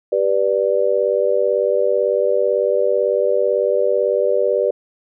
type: chord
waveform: sine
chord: G major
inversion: none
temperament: just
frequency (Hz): 392 / 490 / 588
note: G4 / B4 / D5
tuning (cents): 0 / -14 / +2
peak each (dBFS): -20 / -18 / -18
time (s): 0.12-4.71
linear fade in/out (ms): 5
effects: none